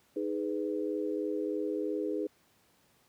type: chord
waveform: sine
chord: G# minor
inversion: second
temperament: just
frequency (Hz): 311.5 / 415.3 / 498.4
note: D#4 / G#4 / B4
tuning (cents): +2 / 0 / +16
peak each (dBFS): -34 / -34 / -37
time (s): 0.16-2.27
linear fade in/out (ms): 5
effects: pink hiss -67 dBFS RMS until 3.08 s + high-pass 100 Hz 12 dB/octave